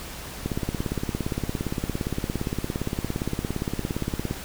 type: click train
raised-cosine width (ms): 3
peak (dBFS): -13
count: 68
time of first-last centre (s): 0.46-4.311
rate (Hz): 17.4
effects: added 60 Hz sine -47 dBFS peak until 4.44 s + pink hiss -38 dBFS RMS until 4.44 s